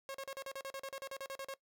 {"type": "tone bursts", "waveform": "sawtooth", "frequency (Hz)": 543, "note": "C#5", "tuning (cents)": -36, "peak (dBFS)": -37, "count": 16, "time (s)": [0.09, 1.539], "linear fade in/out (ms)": 0, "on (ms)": 54, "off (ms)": 39, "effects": ["noise-tail reverb RT60 0.1 s tail -19 dB re dry"]}